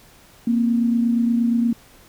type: tone pair together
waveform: sine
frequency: 233.1 / 261.6 Hz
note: A#3 / C4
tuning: 0 / 0 cents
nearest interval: major second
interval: 200 cents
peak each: -16 / -26 dBFS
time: 0.47-1.73 s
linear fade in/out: 5 ms
effects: pink hiss -50 dBFS RMS until 2.08 s